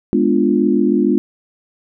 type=chord; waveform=sine; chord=G# diminished seventh; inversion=none; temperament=equal; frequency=207.7 / 246.9 / 293.7 / 349.2 Hz; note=G#3 / B3 / D4 / F4; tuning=0 / 0 / 0 / 0 cents; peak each=-17 dBFS; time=0.13-1.18 s; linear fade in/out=0 ms; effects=none